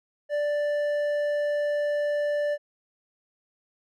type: tone with hard clipping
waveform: sine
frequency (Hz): 587.3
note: D5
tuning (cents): 0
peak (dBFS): -25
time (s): 0.29-2.58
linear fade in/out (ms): 50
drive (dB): 6
effects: none